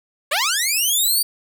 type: linear sweep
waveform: 10% pulse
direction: up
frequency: 523.3 to 4699 Hz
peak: -9 dBFS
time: 0.31-1.23 s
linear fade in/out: 10 ms
effects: none